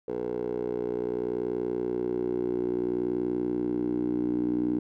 10% pulse tone with band-pass filter sweep, 60.6 Hz, B1, 32 cents flat, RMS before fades -29 dBFS, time 0.08-4.79 s, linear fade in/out 5 ms, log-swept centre 460 to 300 Hz, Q 5.8, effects none

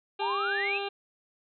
harmonic tone, 399.6 Hz, G4, 33 cents sharp, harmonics 1 / 2 / 3 / 4 / 6 / 7 / 8 / 9 / 10, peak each -34 / -36 / -43 / -44 / -43 / -40 / -46 / -46 / -45 dBFS, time 0.19-0.89 s, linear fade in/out 10 ms
sine exponential sweep, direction up, 828 to 2751 Hz, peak -28 dBFS, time 0.2-0.79 s, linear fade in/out 20 ms
effects none

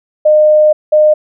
sine tone pair in turn, 610 / 610 Hz, D#5 / D#5, -34 / -34 cents, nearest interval unison, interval 0 cents, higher neither, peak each -4 dBFS, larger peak neither, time 0.25-0.73 / 0.92-1.14 s, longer first, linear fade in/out 10 ms, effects none

